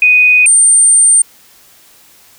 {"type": "tone pair in turn", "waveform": "sine", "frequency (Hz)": [2489, 8870], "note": ["D#7", "C#9"], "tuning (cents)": [0, 0], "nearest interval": "octave + minor seventh", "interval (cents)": 2200, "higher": "second", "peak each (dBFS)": -4, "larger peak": "neither", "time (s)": [[0.02, 0.46], [0.46, 1.22]], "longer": "second", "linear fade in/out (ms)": 2, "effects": ["white hiss -44 dBFS RMS until 2.38 s"]}